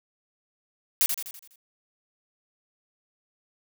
blue noise with echo, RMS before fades -21 dBFS, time 1.01-1.06 s, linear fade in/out 0 ms, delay 83 ms, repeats 6, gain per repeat -6 dB, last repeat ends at 1.558 s, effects none

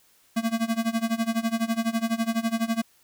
square tone with tremolo, 227.2 Hz, A#3, 44 cents flat, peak -21 dBFS, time 0.36-2.82 s, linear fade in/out 10 ms, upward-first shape sine, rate 12 Hz, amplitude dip 90%, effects white hiss -61 dBFS RMS until 3.03 s

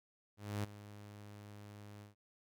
sawtooth tone with ADSR envelope, 103.3 Hz, G#2, 9 cents flat, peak -31 dBFS, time 0.37-2.15 s, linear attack 270 ms, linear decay 9 ms, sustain -16 dB, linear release 130 ms, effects none

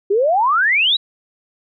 sine exponential sweep, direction up, 379.8 to 4003 Hz, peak -12 dBFS, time 0.1-0.97 s, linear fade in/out 10 ms, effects none

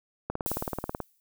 click train, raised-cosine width 1 ms, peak -16 dBFS, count 14, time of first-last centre 0.3-1.003 s, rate 18.5 Hz
violet noise with exponential decay, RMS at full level -31 dBFS, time 0.46-1.2 s, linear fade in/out 0 ms, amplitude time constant 160 ms
effects none

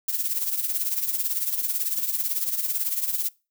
violet noise with tremolo, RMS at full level -23 dBFS, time 0.08-3.29 s, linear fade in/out 5 ms, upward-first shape triangle, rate 18 Hz, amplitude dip 75%, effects noise-tail reverb RT60 0.3 s tail -24 dB re dry

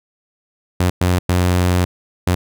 sawtooth tone bursts at uneven times, 90 Hz, F#2, 47 cents flat, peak -9 dBFS, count 4, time 0.8-0.9 / 1.01-1.19 / 1.29-1.85 / 2.27-2.35 s, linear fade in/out 5 ms, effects none

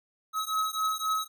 square beating tone pair, 1280 / 1283.8 Hz, D#6 / E6, +49 / -46 cents, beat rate 3.8 Hz, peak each -31 dBFS, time 0.33-1.28 s, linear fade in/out 50 ms, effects none

